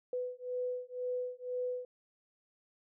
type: beating tone pair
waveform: sine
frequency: 497.5 / 499.5 Hz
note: B4 / B4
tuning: +13 / +20 cents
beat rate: 2 Hz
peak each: -38 / -38 dBFS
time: 0.13-1.85 s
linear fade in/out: 2 ms
effects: none